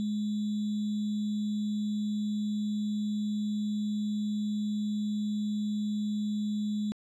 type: tone with sample-and-hold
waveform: sine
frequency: 210 Hz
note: G#3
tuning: 19 cents sharp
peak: -28 dBFS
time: 0-6.92 s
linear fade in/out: 0 ms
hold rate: 3675 Hz
effects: low-pass 7000 Hz 12 dB/octave